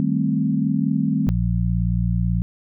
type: chord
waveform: sine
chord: A half-diminished seventh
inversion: second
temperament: equal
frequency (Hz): 155.56 / 196 / 220 / 261.6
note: Eb3 / G3 / A3 / C4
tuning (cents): 0 / 0 / 0 / 0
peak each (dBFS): -23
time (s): 0-1.29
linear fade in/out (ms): 0
type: harmonic tone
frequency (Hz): 58.27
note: A#1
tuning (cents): 0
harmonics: 1 / 2 / 3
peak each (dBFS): -22 / -22 / -22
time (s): 1.27-2.42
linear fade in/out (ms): 0
effects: none